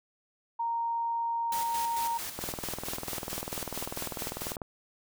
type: tone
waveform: sine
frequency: 929 Hz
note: A#5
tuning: 6 cents flat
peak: -28 dBFS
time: 0.59-2.18 s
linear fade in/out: 10 ms
type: noise with tremolo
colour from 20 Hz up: white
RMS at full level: -37 dBFS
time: 1.52-4.56 s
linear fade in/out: 2 ms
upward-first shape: square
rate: 4.5 Hz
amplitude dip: 50%
type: click train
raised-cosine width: 1 ms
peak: -21 dBFS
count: 46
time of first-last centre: 2.39-4.618 s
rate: 20.2 Hz
effects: none